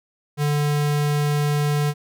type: tone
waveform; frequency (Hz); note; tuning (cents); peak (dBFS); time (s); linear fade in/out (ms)
square; 147; D3; +2; -19; 0.37-1.94; 50
effects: none